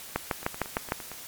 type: two click trains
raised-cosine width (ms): 0.5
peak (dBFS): -10 / -24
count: 6 / 7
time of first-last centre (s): 0.16-0.921 / 0.43-1.116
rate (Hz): 6.57 / 8.74
effects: white hiss -43 dBFS RMS until 1.27 s + MP3 96 kbps